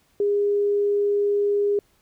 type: tone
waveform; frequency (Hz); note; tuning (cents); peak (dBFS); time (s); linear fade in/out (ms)
sine; 407.9; G#4; -31; -18; 0.2-1.79; 2
effects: pink hiss -63 dBFS RMS until 2.01 s